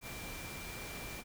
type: tone in noise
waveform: sine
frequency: 2361 Hz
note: D7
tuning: 9 cents sharp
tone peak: -49 dBFS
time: 0.01-1.24 s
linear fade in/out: 50 ms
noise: pink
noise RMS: -45 dBFS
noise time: 0.01-1.24 s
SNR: -7 dB
effects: none